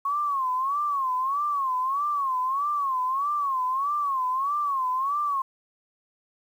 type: tone with vibrato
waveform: sine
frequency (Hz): 1094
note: C#6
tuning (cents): -23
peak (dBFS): -23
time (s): 0.05-5.42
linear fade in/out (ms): 5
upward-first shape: sine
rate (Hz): 1.6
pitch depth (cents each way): 140
effects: 9-bit